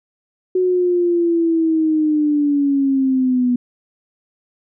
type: linear sweep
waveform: sine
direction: down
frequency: 370 to 244 Hz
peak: -13 dBFS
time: 0.55-3.56 s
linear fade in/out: 5 ms
effects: none